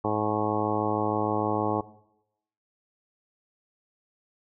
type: harmonic tone with a mistuned harmonic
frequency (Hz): 106.4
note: G#2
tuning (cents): +42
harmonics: 1 / 2 / 3 / 4 / 5 / 6 / 7 / 8 / 9 / 10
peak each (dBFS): -34 / -34 / -31 / -31 / -33 / -36 / -33 / -32 / -37 / -35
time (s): 0.04-1.81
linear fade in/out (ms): 5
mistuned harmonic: 10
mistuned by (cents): +48
effects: noise-tail reverb RT60 0.8 s tail -17 dB re dry